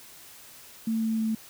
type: tone with pitch steps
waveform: sine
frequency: 223.7 / 222.3 / 220.9 Hz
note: A3 / A3 / A3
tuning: +29 / +18 / +7 cents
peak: -24 dBFS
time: 0.87-1.35 s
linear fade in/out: 5 ms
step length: 160 ms
effects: white hiss -49 dBFS RMS until 1.49 s